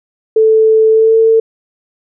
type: tone with pitch glide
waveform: sine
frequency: 440 to 448.2 Hz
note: A4 to A4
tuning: 0 to +32 cents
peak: -5 dBFS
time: 0.36-1.4 s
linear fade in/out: 5 ms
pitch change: +32 cents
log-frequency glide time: 0.9-1.17 s
effects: none